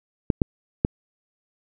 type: clicks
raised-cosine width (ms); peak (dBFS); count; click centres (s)
3; -5; 3; 0.302 / 0.418 / 0.849
effects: none